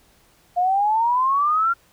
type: exponential sweep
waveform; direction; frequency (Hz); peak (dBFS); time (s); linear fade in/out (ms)
sine; up; 701 to 1396.9; -16; 0.56-1.74; 20
effects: pink hiss -57 dBFS RMS until 1.92 s